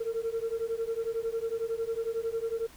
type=beating tone pair; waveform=sine; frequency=450 / 461 Hz; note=A4 / A#4; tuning=+39 / -19 cents; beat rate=11 Hz; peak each=-31 dBFS; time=0-2.67 s; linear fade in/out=10 ms; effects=tanh soft clip ceiling -25 dBFS + pink hiss -54 dBFS RMS until 2.76 s